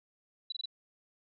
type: tone bursts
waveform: sine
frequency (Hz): 3951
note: B7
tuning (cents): 0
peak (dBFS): -34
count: 4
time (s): 0.5-0.657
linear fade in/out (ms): 5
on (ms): 22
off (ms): 23
effects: none

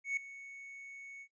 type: tone with ADSR envelope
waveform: triangle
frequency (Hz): 2217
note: C#7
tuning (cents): 0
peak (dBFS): -28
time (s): 0.04-1.28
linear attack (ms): 130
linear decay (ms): 3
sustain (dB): -17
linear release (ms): 66
effects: noise-tail reverb RT60 0.1 s tail -20 dB re dry + resampled to 16000 Hz

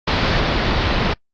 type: low-pass noise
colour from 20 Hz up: pink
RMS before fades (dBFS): -18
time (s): 0.07-1.14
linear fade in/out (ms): 10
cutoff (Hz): 4800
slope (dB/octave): 48
effects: noise-tail reverb RT60 0.1 s tail -22 dB re dry + Opus 48 kbps

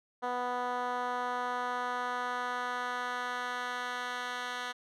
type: tone with band-pass filter sweep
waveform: 10% pulse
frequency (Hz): 246.9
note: B3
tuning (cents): 0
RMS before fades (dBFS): -35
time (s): 0.22-4.73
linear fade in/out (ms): 20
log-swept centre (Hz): 800 to 2300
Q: 1.1
effects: none

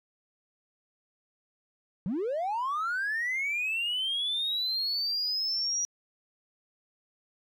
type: linear sweep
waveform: triangle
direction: up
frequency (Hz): 161.7 to 5800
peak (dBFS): -25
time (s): 2.06-5.85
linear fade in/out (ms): 0
effects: tanh soft clip ceiling -24 dBFS

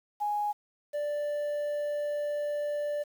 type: tone pair in turn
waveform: sine / triangle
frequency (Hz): 830.6 / 587.3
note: G#5 / D5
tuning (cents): 0 / 0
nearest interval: tritone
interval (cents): 600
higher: first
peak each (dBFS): -27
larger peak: neither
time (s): 0.2-0.53 / 0.93-3.04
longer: second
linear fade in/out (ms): 20
effects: 9-bit

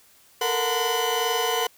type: tone cluster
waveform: 35% pulse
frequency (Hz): 449.1 / 471.3 / 731 / 1023 / 3003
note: A4 / A#4 / F#5 / C6 / F#7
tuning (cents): +35 / +19 / -21 / -39 / +25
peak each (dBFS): -27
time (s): 0.41-1.67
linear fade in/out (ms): 5
effects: white hiss -56 dBFS RMS until 1.77 s

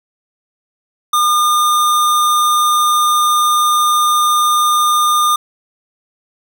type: tone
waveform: square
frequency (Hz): 1211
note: D#6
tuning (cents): -47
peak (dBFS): -11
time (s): 1.13-5.36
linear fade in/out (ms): 5
effects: none

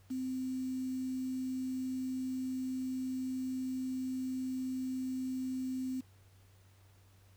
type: tone with quantisation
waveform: sine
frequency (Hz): 258.6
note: C4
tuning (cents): -20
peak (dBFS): -34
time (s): 0.1-6.01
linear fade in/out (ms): 10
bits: 9
effects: added 96 Hz sine -60 dBFS peak until 7.36 s + pink hiss -68 dBFS RMS until 7.36 s

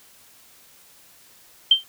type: tone with exponential decay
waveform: sine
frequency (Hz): 3136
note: G7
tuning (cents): 0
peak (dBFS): -7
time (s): 1.71-1.84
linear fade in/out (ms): 5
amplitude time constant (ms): 27
effects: white hiss -52 dBFS RMS until 1.88 s

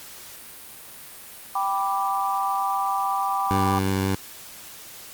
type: chord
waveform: sine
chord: G major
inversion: none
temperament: equal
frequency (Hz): 784 / 987.8 / 1174.7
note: G5 / B5 / D6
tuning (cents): 0 / 0 / 0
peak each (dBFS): -25 / -27 / -26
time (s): 1.55-3.79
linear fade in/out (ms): 5
type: tone with vibrato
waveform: 15% pulse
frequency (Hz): 96.2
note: G2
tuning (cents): -32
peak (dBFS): -15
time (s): 3.51-4.15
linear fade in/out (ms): 0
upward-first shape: sine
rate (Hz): 5.7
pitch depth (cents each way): 9
effects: white hiss -42 dBFS RMS until 5.13 s + Opus 48 kbps

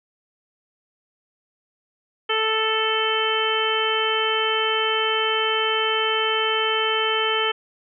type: harmonic tone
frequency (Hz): 440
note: A4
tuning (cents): 0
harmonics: 1 / 2 / 3 / 4 / 5 / 6 / 7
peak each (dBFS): -25 / -29 / -26 / -29 / -30 / -30 / -24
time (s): 2.29-7.52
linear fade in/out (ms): 10
effects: none

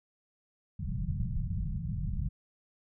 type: low-pass noise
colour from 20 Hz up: pink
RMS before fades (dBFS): -33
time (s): 0.79-2.29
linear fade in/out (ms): 10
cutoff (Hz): 200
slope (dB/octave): 96
effects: none

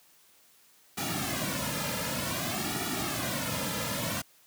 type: noise with flanger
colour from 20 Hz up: pink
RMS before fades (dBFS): -32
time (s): 0.97-4.22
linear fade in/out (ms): 10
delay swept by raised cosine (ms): 1.9 to 2.7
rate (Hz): 0.54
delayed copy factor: -0.85
effects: white hiss -61 dBFS RMS until 4.46 s + high-pass 100 Hz 12 dB/octave

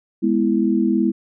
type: chord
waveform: sine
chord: E major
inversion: first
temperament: equal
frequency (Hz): 207.7 / 246.9 / 329.6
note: G#3 / B3 / E4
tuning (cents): 0 / 0 / 0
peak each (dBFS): -19 / -20 / -19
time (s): 0.22-1.12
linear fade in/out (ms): 20
effects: none

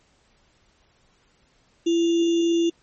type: tone with sample-and-hold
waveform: sine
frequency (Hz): 336.8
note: E4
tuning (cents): +37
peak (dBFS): -17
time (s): 1.86-2.7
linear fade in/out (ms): 10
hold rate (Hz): 3150
effects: pink hiss -62 dBFS RMS until 2.82 s + MP3 32 kbps

